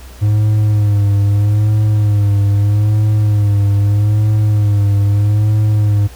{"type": "tone with vibrato", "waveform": "triangle", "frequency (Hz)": 103.83, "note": "G#2", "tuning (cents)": 0, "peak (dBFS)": -7, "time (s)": [0.21, 6.08], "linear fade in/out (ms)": 20, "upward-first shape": "sine", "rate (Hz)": 0.79, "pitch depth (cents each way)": 50, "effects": ["added 62 Hz sine -33 dBFS peak until 6.15 s", "pink hiss -40 dBFS RMS until 6.15 s"]}